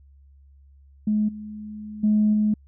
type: tone with level steps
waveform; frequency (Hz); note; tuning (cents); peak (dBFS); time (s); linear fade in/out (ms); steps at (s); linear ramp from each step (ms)
sine; 212.1; G#3; +37; -18 / -33 / -15 / -17; 1.07-2.54; 5; 1.28 / 2.03 / 2.33; 10
effects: tanh soft clip ceiling -11 dBFS + added 69 Hz sine -49 dBFS peak until 2.67 s